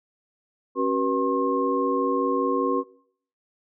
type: tone cluster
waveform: sine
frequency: 273.9 / 379.2 / 484 / 1071 Hz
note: C#4 / F#4 / B4 / C6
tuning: -21 / +43 / -35 / +40 cents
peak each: -26 dBFS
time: 0.75-2.84 s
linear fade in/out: 50 ms
effects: noise-tail reverb RT60 0.6 s tail -21 dB re dry